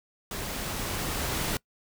pink noise with level ramp, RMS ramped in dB -35 to -29 dBFS, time 0.31-1.57 s, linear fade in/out 2 ms, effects noise-tail reverb RT60 0.1 s tail -24 dB re dry

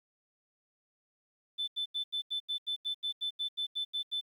sine tone bursts, 3520 Hz, A7, in tune, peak -30 dBFS, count 15, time 1.58-4.212 s, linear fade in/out 20 ms, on 98 ms, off 83 ms, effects tanh soft clip ceiling -27 dBFS + 11-bit

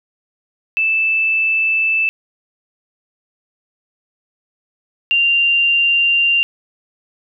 sine tone pair in turn, 2637 / 2781 Hz, E7 / F7, 0 / -8 cents, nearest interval minor second, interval 92 cents, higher second, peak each -13 / -11 dBFS, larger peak second, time 0.77-2.09 / 5.11-6.43 s, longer neither, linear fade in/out 0 ms, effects none

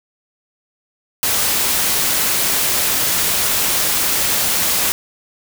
white noise, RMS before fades -17 dBFS, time 1.23-4.92 s, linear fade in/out 0 ms, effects none

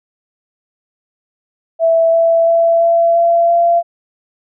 sine tone with pitch steps, 659.3 / 664.3 / 669.3 / 674.3 / 679.4 / 684.5 Hz, E5 / E5 / E5 / E5 / F5 / F5, 0 / +13 / +26 / +39 / -48 / -35 cents, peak -8 dBFS, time 1.79-3.83 s, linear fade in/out 50 ms, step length 340 ms, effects none

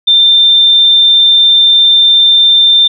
sine tone, 3583 Hz, A7, 31 cents sharp, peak -3 dBFS, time 0.07-2.88 s, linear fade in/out 10 ms, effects none

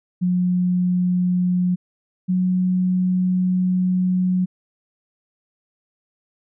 sine tone pair in turn, 180 / 183.15 Hz, F#3 / F#3, -47 / -17 cents, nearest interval unison, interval 30 cents, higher second, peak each -16 dBFS, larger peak neither, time 0.21-1.76 / 2.28-4.46 s, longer second, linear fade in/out 20 ms, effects none

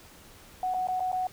sine tone with dropouts, 740 Hz, F#5, in tune, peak -26 dBFS, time 0.63-1.27 s, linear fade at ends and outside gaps 2 ms, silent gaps 0.739-0.744 / 0.872-0.885 / 0.997-1.004 / 1.118-1.128 s, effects pink hiss -52 dBFS RMS until 1.32 s

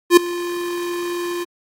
square tone with ADSR envelope, 349.2 Hz, F4, in tune, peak -4 dBFS, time 0.1-1.45 s, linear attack 70 ms, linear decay 5 ms, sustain -19 dB, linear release 24 ms, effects AAC 48 kbps

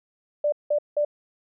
sine tone bursts, 590 Hz, D5, 8 cents sharp, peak -19 dBFS, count 3, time 0.44-1.049 s, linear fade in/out 5 ms, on 83 ms, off 180 ms, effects none

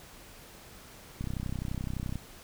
click train, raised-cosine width 5 ms, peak -22 dBFS, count 31, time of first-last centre 1.21-2.156 s, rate 31.7 Hz, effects pink hiss -51 dBFS RMS until 2.43 s

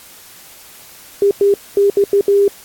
sine tone bursts at uneven times, 401.3 Hz, G4, 41 cents sharp, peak -8 dBFS, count 6, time 1.22-1.31 / 1.41-1.54 / 1.77-1.9 / 1.97-2.04 / 2.13-2.21 / 2.28-2.48 s, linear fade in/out 2 ms, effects white hiss -40 dBFS RMS until 2.64 s + AAC 64 kbps

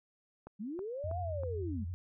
click train, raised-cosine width 1 ms, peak -33 dBFS, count 4, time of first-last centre 0.47-1.435 s, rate 3.11 Hz
sine linear two-way sweep, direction up then down, 187.7 to 728 to 187.7 Hz, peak -37 dBFS, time 0.59-1.85 s, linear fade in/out 20 ms, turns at 1.19 s
sine tone with vibrato, 87.31 Hz, F2, in tune, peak -36 dBFS, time 1.04-1.94 s, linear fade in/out 0 ms, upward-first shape square, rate 13 Hz, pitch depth 97 cents each way
effects none

